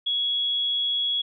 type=tone; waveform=sine; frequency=3345 Hz; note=G#7; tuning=12 cents sharp; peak=-22 dBFS; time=0.06-1.22 s; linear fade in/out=10 ms; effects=none